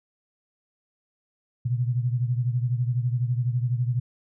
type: beating tone pair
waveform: sine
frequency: 120.4 / 132.4 Hz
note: B2 / C3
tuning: -44 / +21 cents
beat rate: 12 Hz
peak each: -23 / -28 dBFS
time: 1.65-4 s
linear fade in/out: 10 ms
effects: none